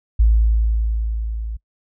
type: tone with level ramp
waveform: sine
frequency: 55.1 Hz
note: A1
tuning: 3 cents sharp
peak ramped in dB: -9 to -24 dBFS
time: 0.19-1.57 s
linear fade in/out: 10 ms
effects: noise-tail reverb RT60 0.1 s tail -23 dB re dry